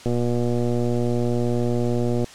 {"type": "click train", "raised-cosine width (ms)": 2, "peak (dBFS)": -11, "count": 263, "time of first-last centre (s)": [0.06, 2.243], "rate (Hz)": 120, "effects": ["white hiss -43 dBFS RMS until 2.34 s", "low-pass 7000 Hz 12 dB/octave"]}